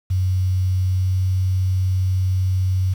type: tone with pitch glide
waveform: sine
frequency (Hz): 92.9 to 93.49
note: F#2 to F#2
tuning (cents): +7 to +18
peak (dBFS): -16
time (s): 0.1-2.94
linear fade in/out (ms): 10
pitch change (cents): +11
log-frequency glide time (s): 0.9-1.19
effects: 7-bit